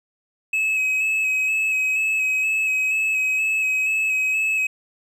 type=tone with vibrato; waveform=triangle; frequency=2566 Hz; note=E7; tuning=47 cents flat; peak=-17 dBFS; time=0.53-4.67 s; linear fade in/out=5 ms; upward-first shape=square; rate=2.1 Hz; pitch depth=18 cents each way; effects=none